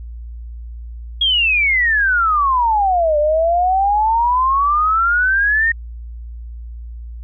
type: exponential two-way sweep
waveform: sine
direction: down then up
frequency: 3322 to 587.3 to 1861 Hz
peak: -12 dBFS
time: 1.21-5.72 s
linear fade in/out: 5 ms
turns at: 3.18 s
effects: added 58 Hz sine -28 dBFS peak until 7.23 s